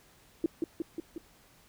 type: tone with echo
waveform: sine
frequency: 329.6 Hz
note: E4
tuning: in tune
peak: -23 dBFS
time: 0.44-0.46 s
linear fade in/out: 2 ms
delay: 180 ms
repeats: 4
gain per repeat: -3 dB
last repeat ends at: 1.18 s
effects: pink hiss -61 dBFS RMS until 1.68 s